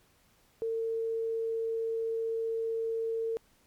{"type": "tone", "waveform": "sine", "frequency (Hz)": 452.6, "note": "A4", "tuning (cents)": 49, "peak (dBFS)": -29, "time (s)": [0.62, 3.37], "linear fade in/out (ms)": 0, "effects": ["pink hiss -66 dBFS RMS until 3.66 s", "MP3 96 kbps"]}